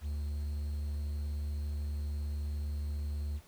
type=tone with quantisation; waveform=triangle; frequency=73.42 Hz; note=D2; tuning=in tune; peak=-31 dBFS; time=0.01-3.41 s; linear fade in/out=50 ms; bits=10; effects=pink hiss -61 dBFS RMS until 3.47 s